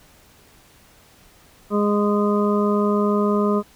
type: harmonic tone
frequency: 206.3 Hz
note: G#3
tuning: 11 cents flat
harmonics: 1 / 2 / 3 / 5 / 6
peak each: -19 / -21 / -27 / -28 / -27 dBFS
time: 1.7-3.63 s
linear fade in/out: 50 ms
effects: pink hiss -52 dBFS RMS until 3.75 s